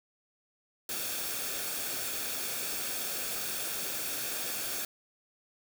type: noise with comb filter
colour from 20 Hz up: white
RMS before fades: -35 dBFS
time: 0.89-4.85 s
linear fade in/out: 2 ms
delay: 1 ms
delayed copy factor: -0.5
effects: none

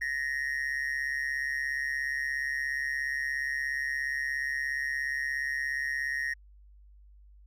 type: tone with amplitude modulation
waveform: triangle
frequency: 1864.7 Hz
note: A#6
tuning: in tune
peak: -24 dBFS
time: 0.01-6.34 s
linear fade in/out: 10 ms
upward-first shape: sine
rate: 137 Hz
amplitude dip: 80%
effects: added 50 Hz sine -52 dBFS peak until 7.46 s

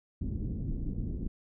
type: low-pass noise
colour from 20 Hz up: pink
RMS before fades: -34 dBFS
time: 0.21-1.28 s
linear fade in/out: 5 ms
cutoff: 280 Hz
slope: 24 dB/octave
effects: none

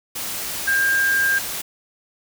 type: tone in noise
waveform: sine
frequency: 1601 Hz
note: G6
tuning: 36 cents sharp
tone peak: -16 dBFS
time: 0.67-1.39 s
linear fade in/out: 10 ms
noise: white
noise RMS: -28 dBFS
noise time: 0.15-1.62 s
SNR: +9 dB
effects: none

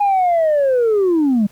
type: linear sweep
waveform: sine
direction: down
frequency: 829 to 194.4 Hz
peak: -10 dBFS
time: 0-1.47 s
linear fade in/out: 10 ms
effects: tanh soft clip ceiling -10 dBFS + pink hiss -50 dBFS RMS until 1.51 s

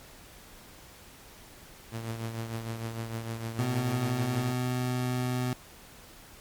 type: tone with tremolo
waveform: sawtooth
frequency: 113.9 Hz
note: A#2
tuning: 40 cents flat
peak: -27 dBFS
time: 1.91-4.54 s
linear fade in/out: 50 ms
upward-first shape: triangle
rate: 6.6 Hz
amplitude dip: 60%
type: tone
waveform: 25% pulse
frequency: 125.5 Hz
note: B2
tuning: 28 cents sharp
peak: -24 dBFS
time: 3.59-5.53 s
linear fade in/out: 0 ms
effects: pink hiss -51 dBFS RMS until 6.4 s + MP3 96 kbps

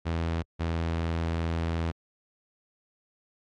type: tone pair in turn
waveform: sawtooth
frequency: 82.8 / 82.8 Hz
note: E2 / E2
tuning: +8 / +8 cents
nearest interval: unison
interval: 0 cents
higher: neither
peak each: -23 dBFS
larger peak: neither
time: 0.05-0.43 / 0.59-1.92 s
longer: second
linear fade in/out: 20 ms
effects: low-pass 4000 Hz 12 dB/octave + AAC 64 kbps

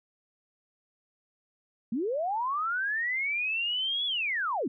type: linear two-way sweep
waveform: sine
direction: up then down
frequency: 205 to 3433 to 205 Hz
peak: -27 dBFS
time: 1.92-4.68 s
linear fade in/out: 5 ms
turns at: 4.06 s
effects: none

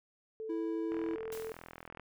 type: tone with pitch glide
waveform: sine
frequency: 440.5 to 444.3 Hz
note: A4 to A4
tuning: +2 to +17 cents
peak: -38 dBFS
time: 0.4-1.52 s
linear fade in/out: 0 ms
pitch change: +15 cents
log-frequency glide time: 0.73-1.36 s
type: tone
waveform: triangle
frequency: 328.7 Hz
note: E4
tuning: 5 cents flat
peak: -32 dBFS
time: 0.49-1.16 s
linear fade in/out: 10 ms
type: click train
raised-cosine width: 0.5 ms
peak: -31 dBFS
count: 46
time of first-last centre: 0.92-1.997 s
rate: 41.8 Hz
type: noise with exponential decay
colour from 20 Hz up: white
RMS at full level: -47 dBFS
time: 1.32-1.88 s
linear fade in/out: 1 ms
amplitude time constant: 120 ms
effects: none

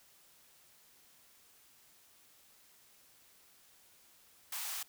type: high-pass noise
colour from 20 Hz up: white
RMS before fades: -40 dBFS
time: 4.52-4.83 s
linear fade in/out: 5 ms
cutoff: 690 Hz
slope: 48 dB/octave
effects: white hiss -64 dBFS RMS until 4.88 s

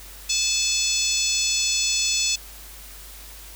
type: harmonic tone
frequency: 867 Hz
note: A5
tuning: 26 cents flat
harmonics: 3 / 4 / 5 / 6 / 7 / 8 / 9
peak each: -28 / -28 / -28 / -28 / -28 / -28 / -28 dBFS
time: 0.29-2.36 s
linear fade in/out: 10 ms
effects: added 50 Hz sine -43 dBFS peak until 3.55 s + white hiss -43 dBFS RMS until 3.55 s

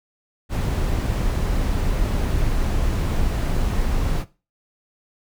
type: noise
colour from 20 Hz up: brown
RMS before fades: -21 dBFS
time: 0.49-4.25 s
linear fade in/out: 50 ms
effects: noise-tail reverb RT60 0.3 s tail -17 dB re dry

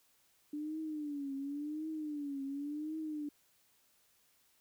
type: tone with vibrato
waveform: sine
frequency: 293.7 Hz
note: D4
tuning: in tune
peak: -37 dBFS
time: 0.53-3.29 s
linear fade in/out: 5 ms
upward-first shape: triangle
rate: 0.92 Hz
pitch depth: 140 cents each way
effects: white hiss -71 dBFS RMS until 4.6 s

